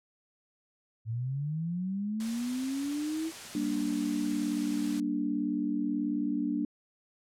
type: linear sweep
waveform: sine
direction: up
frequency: 108 to 327.9 Hz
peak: -30 dBFS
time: 1.05-3.32 s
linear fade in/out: 50 ms
type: noise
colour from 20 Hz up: white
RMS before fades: -43 dBFS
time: 2.2-5 s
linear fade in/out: 2 ms
type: chord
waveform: sine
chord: G minor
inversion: none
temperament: just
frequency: 196 / 235.2 / 294 Hz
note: G3 / Bb3 / D4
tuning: 0 / +16 / +2 cents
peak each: -36 / -33 / -30 dBFS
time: 3.55-6.65 s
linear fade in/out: 2 ms
effects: low-pass 9000 Hz 12 dB/octave